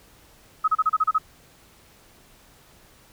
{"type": "tone bursts", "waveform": "sine", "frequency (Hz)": 1273, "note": "D#6", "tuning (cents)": 39, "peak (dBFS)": -16, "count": 8, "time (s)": [0.64, 1.184], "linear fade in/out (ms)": 10, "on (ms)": 40, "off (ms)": 32, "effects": ["pink hiss -54 dBFS RMS until 3.12 s"]}